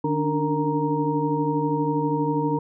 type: tone cluster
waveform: sine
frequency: 151.1 / 286.2 / 298.6 / 460.9 / 935 Hz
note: D3 / D4 / D4 / A#4 / A#5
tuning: +50 / -45 / +29 / -20 / +5 cents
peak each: -27 dBFS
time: 0.04-2.59 s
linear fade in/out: 5 ms
effects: none